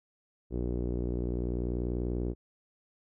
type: tone with low-pass filter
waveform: sawtooth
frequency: 60.3 Hz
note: B1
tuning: 41 cents flat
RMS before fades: -32 dBFS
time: 0.5-2.35 s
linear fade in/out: 50 ms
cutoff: 380 Hz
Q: 3.1
effects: none